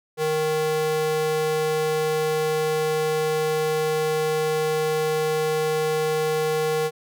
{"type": "tone with high-pass filter", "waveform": "square", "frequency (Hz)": 155.56, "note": "D#3", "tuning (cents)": 0, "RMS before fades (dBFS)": -23, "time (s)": [0.17, 6.91], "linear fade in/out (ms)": 50, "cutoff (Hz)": 360, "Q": 5.1, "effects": []}